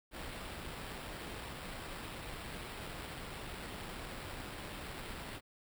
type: noise with sample-and-hold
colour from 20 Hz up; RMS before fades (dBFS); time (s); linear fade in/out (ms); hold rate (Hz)
pink; -45; 0.11-5.41; 50; 6300
effects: none